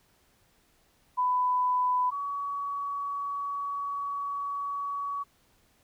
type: tone pair in turn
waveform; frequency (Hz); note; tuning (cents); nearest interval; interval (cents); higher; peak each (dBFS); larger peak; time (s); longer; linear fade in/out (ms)
sine; 998 / 1130.2; B5 / C#6; +18 / +33; major second; 215; second; -23 / -30; first; 1.17-2.11 / 2.11-5.24; second; 20
effects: pink hiss -66 dBFS RMS until 5.83 s